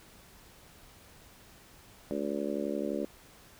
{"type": "harmonic tone", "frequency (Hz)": 71.7, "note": "D2", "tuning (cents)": -41, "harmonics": [3, 4, 5, 6, 7, 8], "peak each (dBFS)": [-37, -36, -37, -40, -40, -38], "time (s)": [2.11, 3.05], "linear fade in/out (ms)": 0, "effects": ["pink hiss -56 dBFS RMS until 3.59 s"]}